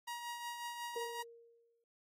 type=tone with tremolo; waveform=sawtooth; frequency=951 Hz; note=A#5; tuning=34 cents sharp; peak=-36 dBFS; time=0.07-1.23 s; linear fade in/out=10 ms; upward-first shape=triangle; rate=5.5 Hz; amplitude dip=50%
type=tone with exponential decay; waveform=sine; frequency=466 Hz; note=A#4; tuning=1 cent flat; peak=-38 dBFS; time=0.96-1.84 s; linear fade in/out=2 ms; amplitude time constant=190 ms
effects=AAC 48 kbps